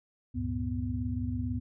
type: tone cluster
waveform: sine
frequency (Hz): 71.7 / 98.1 / 116 / 247.9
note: D2 / G2 / A#2 / B3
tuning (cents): -41 / +2 / -8 / +7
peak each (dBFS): -36 / -34 / -39 / -34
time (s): 0.34-1.6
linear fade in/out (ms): 20
effects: none